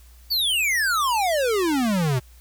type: exponential sweep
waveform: square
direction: down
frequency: 4664 to 120 Hz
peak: -20 dBFS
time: 0.3-2.2 s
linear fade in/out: 20 ms
effects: added 60 Hz sine -46 dBFS peak until 2.4 s + white hiss -56 dBFS RMS until 2.4 s